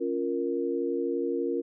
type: chord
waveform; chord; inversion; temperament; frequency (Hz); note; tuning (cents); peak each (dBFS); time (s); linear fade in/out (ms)
sine; Bb minor; first; equal; 277.2 / 349.2 / 466.2; Db4 / F4 / Bb4; 0 / 0 / 0; -32 / -30 / -30; 0-1.62; 20
effects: none